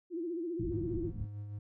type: tone with vibrato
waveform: sine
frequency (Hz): 339.2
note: E4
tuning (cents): +50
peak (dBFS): -34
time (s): 0.1-1.12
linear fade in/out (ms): 50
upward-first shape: sine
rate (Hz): 15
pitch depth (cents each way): 100
type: low-pass noise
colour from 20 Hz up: white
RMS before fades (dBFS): -40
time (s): 0.59-1.26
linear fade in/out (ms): 5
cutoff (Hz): 170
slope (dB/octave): 24
type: tone with tremolo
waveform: triangle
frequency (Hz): 103.3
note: G#2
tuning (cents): -9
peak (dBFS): -36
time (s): 0.71-1.59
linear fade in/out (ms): 5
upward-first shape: sine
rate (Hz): 6.2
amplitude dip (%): 35
effects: none